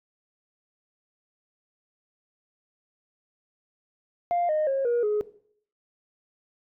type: tone with pitch steps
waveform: sine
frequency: 698.5 / 615.1 / 541.7 / 477.1 / 420.2 Hz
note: F5 / D#5 / C#5 / A#4 / G#4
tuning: 0 / -20 / -40 / +40 / +20 cents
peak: -20 dBFS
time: 4.31-5.21 s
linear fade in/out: 0 ms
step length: 180 ms
effects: noise-tail reverb RT60 0.6 s tail -18 dB re dry + tanh soft clip ceiling -19 dBFS